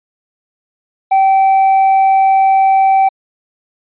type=tone; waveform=triangle; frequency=773 Hz; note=G5; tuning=24 cents flat; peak=-5 dBFS; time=1.11-3.09 s; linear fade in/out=10 ms; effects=resampled to 8000 Hz